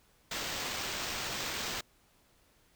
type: noise with sample-and-hold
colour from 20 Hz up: white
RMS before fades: -37 dBFS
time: 0.31-1.81 s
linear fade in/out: 5 ms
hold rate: 11025 Hz
effects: pink hiss -67 dBFS RMS until 2.75 s